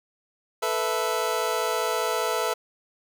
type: chord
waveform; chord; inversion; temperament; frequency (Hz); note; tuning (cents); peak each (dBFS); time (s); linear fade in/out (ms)
25% pulse; A suspended second; none; just; 440 / 495 / 660; A4 / B4 / E5; 0 / +4 / +2; -25; 0.62-2.54; 10
effects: none